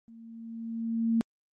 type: tone with level ramp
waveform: sine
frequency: 228.1 Hz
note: A#3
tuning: 37 cents flat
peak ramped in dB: -48 to -21 dBFS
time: 0.08-1.21 s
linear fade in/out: 0 ms
effects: Opus 32 kbps